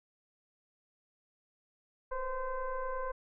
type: tone with frequency modulation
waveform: sine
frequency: 523.3 Hz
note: C5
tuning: in tune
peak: -33 dBFS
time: 2.11-3.12 s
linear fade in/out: 10 ms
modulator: 509 Hz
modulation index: 1.4
effects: none